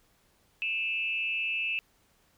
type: tone with frequency modulation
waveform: sine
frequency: 2637 Hz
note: E7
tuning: in tune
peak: -28 dBFS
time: 0.62-1.79 s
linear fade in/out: 0 ms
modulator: 208 Hz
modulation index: 0.59
effects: pink hiss -67 dBFS RMS until 2.37 s